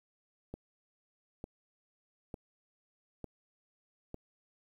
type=click train; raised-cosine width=2 ms; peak=-28 dBFS; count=5; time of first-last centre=0.54-4.144 s; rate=1.11 Hz; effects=10-bit